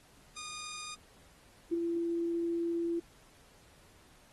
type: tone pair in turn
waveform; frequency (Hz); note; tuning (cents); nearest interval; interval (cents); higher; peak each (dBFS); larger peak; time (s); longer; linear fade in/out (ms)
10% pulse / sine; 1225 / 338.4; D#6 / E4; -27 / +45; octave + minor seventh; 2228; first; -34 / -30; second; 0.36-0.95 / 1.71-3; second; 10
effects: pink hiss -62 dBFS RMS until 4.32 s + AAC 32 kbps